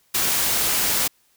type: noise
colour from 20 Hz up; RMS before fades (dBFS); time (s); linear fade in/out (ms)
white; -21; 0.14-1.08; 10
effects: white hiss -62 dBFS RMS until 1.36 s